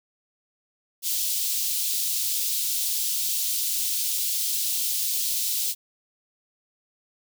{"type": "high-pass noise", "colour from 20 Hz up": "white", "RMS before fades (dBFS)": -26, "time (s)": [1.02, 5.75], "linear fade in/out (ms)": 50, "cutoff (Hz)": 3300, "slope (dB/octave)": 24, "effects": []}